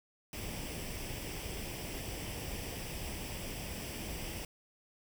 pink noise with comb filter, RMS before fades -41 dBFS, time 0.33-4.45 s, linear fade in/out 2 ms, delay 0.37 ms, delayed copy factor +0.6, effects none

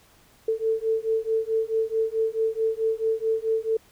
sine beating tone pair, 442.8 / 447.4 Hz, A4 / A4, +11 / +29 cents, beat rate 4.6 Hz, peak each -25 dBFS, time 0.48-3.77 s, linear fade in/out 5 ms, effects pink hiss -57 dBFS RMS until 3.91 s

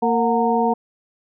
harmonic tone with a mistuned harmonic, 230.5 Hz, A#3, 19 cents flat, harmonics 1 / 2 / 3 / 4, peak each -21 / -21 / -21 / -21 dBFS, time 0.02-0.74 s, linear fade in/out 10 ms, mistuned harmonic 3, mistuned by +91 cents, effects none

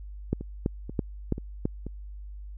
two click trains, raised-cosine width 3 ms, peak -12 / -23 dBFS, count 5 / 4, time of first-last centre 0.33-1.655 / 0.41-1.866 s, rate 3.02 / 2.06 Hz, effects added 50 Hz sine -38 dBFS peak until 2.57 s

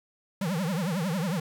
square tone with vibrato, 176.7 Hz, F3, 21 cents sharp, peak -27 dBFS, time 0.41-1.4 s, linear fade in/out 5 ms, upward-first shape triangle, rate 11 Hz, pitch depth 290 cents each way, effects 10-bit

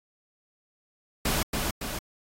pink noise with echo, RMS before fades -26 dBFS, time 1.25-1.43 s, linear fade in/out 5 ms, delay 280 ms, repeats 2, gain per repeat -4 dB, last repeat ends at 1.99 s, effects AAC 48 kbps

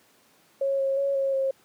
sine tone with pitch steps, 548 / 542 / 555 / 544 / 537 Hz, C#5 / C#5 / C#5 / C#5 / C5, -20 / -39 / +2 / -33 / +45 cents, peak -22 dBFS, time 0.61-1.51 s, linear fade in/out 5 ms, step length 180 ms, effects pink hiss -60 dBFS RMS until 1.64 s + high-pass 200 Hz 12 dB/octave

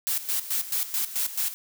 blue noise with tremolo, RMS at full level -26 dBFS, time 0.07-1.54 s, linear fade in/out 0 ms, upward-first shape square, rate 4.6 Hz, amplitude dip 75%, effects none

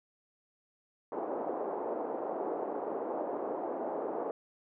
pink band-pass noise, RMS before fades -36 dBFS, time 1.12-4.31 s, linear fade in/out 2 ms, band 340 to 840 Hz, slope 24 dB/octave, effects none

